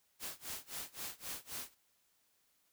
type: noise with tremolo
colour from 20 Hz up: white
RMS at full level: -42 dBFS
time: 0.19-1.75 s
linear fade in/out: 50 ms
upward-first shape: sine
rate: 3.8 Hz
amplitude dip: 95%
effects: white hiss -75 dBFS RMS until 2.72 s